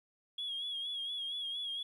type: tone with vibrato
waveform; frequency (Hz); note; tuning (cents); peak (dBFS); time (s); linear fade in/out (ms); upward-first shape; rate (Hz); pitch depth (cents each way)
sine; 3318; G#7; -2; -35; 0.38-1.83; 5; sine; 4.3; 55
effects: tanh soft clip ceiling -32 dBFS + 12-bit